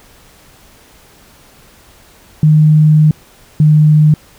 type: tone pair in turn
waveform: sine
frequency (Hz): 153.6 / 152.45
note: D#3 / D#3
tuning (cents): -22 / -35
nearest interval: unison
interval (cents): 13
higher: first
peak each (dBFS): -4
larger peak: neither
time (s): 2.43-3.11 / 3.6-4.14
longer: first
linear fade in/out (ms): 2
effects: pink hiss -44 dBFS RMS until 4.38 s